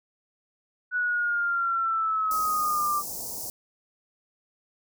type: linear sweep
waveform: sine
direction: down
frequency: 1480 to 1174.7 Hz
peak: -23 dBFS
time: 0.91-3.03 s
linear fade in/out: 50 ms
type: band-stop noise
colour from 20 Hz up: white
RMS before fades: -35 dBFS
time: 2.31-3.5 s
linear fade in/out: 0 ms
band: 920 to 4900 Hz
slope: 48 dB/octave
effects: none